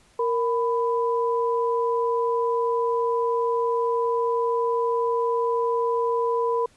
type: tone pair together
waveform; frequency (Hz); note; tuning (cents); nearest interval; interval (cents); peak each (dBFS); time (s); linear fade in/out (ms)
sine; 466.2 / 995.6; A#4 / B5; 0 / +14; octave + minor second; 1314; -22 / -25; 0.19-6.66; 5
effects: pink hiss -58 dBFS RMS until 6.76 s + resampled to 24000 Hz